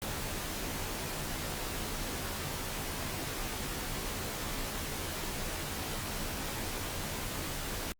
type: noise with comb filter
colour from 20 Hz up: pink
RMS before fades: -37 dBFS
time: 0.02-7.92 s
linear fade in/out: 0 ms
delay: 17 ms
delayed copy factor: -0.65
effects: Opus 48 kbps